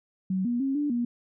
sine tone with pitch steps, 188 / 240.2 / 270.4 / 292.5 / 239.3 Hz, F#3 / B3 / C#4 / D4 / A#3, +28 / -48 / -43 / -7 / +46 cents, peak -24 dBFS, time 0.3-1.05 s, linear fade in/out 5 ms, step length 150 ms, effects none

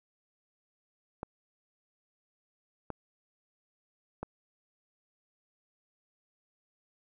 clicks, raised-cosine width 1 ms, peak -22 dBFS, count 3, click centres 1.231 / 2.903 / 4.23 s, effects none

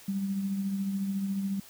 sine tone with tremolo, 196 Hz, G3, in tune, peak -26 dBFS, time 0.08-1.6 s, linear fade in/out 5 ms, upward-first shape triangle, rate 14 Hz, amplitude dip 45%, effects white hiss -52 dBFS RMS until 1.69 s

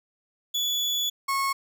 35% pulse tone pair in turn, 3429 / 1094.5 Hz, A7 / C#6, -45 / -22 cents, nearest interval octave + minor sixth, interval 1977 cents, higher first, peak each -22 dBFS, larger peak neither, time 0.54-1.1 / 1.28-1.53 s, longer first, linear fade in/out 10 ms, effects none

